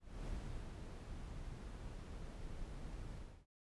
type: noise with ADSR envelope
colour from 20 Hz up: brown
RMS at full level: -44 dBFS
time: 0-3.46 s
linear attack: 270 ms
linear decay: 420 ms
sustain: -4 dB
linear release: 300 ms
effects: resampled to 24000 Hz